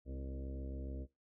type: harmonic tone with a mistuned harmonic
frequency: 67 Hz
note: C2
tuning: 42 cents sharp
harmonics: 1 / 2 / 3 / 4 / 5 / 6 / 7 / 8 / 9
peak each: -42 / -52 / -56 / -50 / -54 / -61 / -55 / -62 / -58 dBFS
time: 0.05-1.07 s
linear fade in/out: 50 ms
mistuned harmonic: 4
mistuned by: -31 cents
effects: noise-tail reverb RT60 0.2 s tail -18 dB re dry